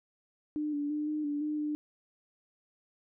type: tone with pitch steps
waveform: sine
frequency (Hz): 300.9 / 290.1 / 299.9 / 303.8 / 291.3 / 302 / 299.3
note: D4 / D4 / D4 / D#4 / D4 / D4 / D4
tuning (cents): +42 / -21 / +36 / -41 / -14 / +48 / +33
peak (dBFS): -30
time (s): 0.56-1.75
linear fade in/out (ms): 0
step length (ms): 170
effects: none